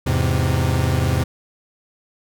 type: chord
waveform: 40% pulse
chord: E augmented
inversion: none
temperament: equal with one note detuned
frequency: 83.36 / 103.83 / 130.81 Hz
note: E2 / G#2 / B#2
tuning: +20 / 0 / 0 cents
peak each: -20 / -22 / -19 dBFS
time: 0.06-1.24 s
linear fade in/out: 10 ms
effects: none